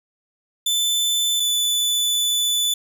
sawtooth tone pair in turn, 3520 / 3486 Hz, A7 / A7, 0 / -17 cents, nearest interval unison, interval 17 cents, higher first, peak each -15 dBFS, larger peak neither, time 0.66-1.4 / 1.4-2.74 s, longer second, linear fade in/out 5 ms, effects none

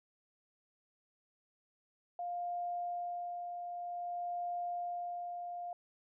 sine tone with tremolo, 703 Hz, F5, 11 cents sharp, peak -35 dBFS, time 2.19-5.73 s, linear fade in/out 2 ms, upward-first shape sine, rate 0.53 Hz, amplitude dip 40%, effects none

